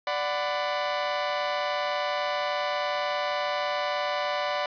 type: chord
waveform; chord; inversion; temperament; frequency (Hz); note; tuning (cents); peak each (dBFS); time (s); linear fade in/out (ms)
sawtooth; B minor; first; equal with one note detuned; 587.3 / 740 / 1002.1; D5 / F#5 / B5; 0 / 0 / +25; -25 / -28 / -28; 0.07-4.66; 2
effects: resampled to 11025 Hz + 8-bit